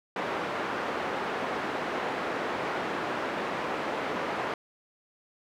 pink band-pass noise, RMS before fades -32 dBFS, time 0.16-4.54 s, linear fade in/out 2 ms, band 340 to 1800 Hz, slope 12 dB/octave, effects none

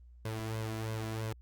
sawtooth tone with flanger, 110.5 Hz, A2, 8 cents sharp, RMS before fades -37 dBFS, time 0.25-1.33 s, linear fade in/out 5 ms, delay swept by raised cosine 1.9 to 3 ms, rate 3 Hz, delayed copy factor +0.6, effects added 60 Hz sine -52 dBFS peak until 1.41 s + Opus 32 kbps

